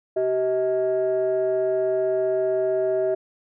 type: tone pair together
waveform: sine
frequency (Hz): 382.6 / 636.7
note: G4 / D#5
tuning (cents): -42 / +40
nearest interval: major sixth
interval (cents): 882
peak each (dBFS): -21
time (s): 0.16-3.15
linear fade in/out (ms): 10
effects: tanh soft clip ceiling -15 dBFS